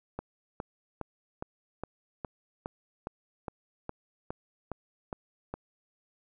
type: click train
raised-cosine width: 1 ms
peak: -21 dBFS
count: 14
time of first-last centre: 0.19-5.54 s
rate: 2.43 Hz
effects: none